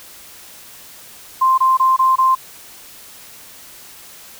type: tone bursts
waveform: sine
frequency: 1046.5 Hz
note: C6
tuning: in tune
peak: -10 dBFS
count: 5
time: 1.41-2.352 s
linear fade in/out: 10 ms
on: 170 ms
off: 23 ms
effects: white hiss -40 dBFS RMS until 4.39 s